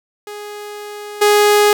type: tone with level steps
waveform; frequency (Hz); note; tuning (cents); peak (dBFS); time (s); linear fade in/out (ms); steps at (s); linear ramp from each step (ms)
sawtooth; 415.3; G#4; 0; -24 / -5; 0.27-1.73; 2; 1.21; 10
effects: none